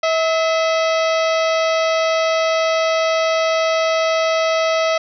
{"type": "harmonic tone with a mistuned harmonic", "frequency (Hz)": 646, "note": "E5", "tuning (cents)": -35, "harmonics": [1, 2, 3, 4, 5, 6, 7, 8, 9], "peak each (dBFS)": [-16, -22, -26, -28, -30, -32, -33, -34, -35], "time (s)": [0.03, 4.98], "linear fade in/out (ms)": 5, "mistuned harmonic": 3, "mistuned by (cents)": 73, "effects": []}